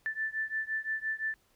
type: beating tone pair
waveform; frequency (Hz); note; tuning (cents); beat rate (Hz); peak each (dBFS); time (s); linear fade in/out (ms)
sine; 1760 / 1765.8; A6 / A6; 0 / +6; 5.8; -34 / -35; 0.06-1.34; 0
effects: pink hiss -69 dBFS RMS until 1.55 s